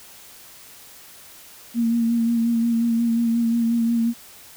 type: tone with vibrato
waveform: sine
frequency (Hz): 231.9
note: A#3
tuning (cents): -9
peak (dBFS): -17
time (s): 1.74-4.14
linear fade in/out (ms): 50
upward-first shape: sine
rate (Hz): 5.6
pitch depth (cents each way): 27
effects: white hiss -45 dBFS RMS until 4.56 s